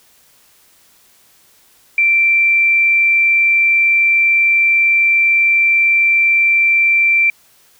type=tone; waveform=sine; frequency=2349 Hz; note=D7; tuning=in tune; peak=-9 dBFS; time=1.98-7.3 s; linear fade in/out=2 ms; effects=white hiss -51 dBFS RMS until 7.79 s